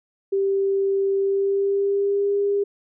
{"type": "tone with pitch glide", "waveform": "sine", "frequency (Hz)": [392, 403], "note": ["G4", "G4"], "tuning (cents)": [0, 48], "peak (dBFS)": -18, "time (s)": [0.32, 2.64], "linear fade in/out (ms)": 10, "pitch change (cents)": 48, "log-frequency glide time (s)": [1.18, 2.35], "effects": []}